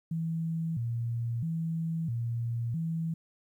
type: tone with vibrato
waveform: sine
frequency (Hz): 138.5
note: C#3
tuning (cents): -1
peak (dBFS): -29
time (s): 0.11-3.14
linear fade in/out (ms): 5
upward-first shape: square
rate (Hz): 0.76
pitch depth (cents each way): 290
effects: 11-bit